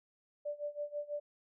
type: tone with tremolo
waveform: sine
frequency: 587 Hz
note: D5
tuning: 1 cent flat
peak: -34 dBFS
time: 0.45-1.2 s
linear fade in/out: 10 ms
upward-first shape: sine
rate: 6.1 Hz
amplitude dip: 90%
effects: none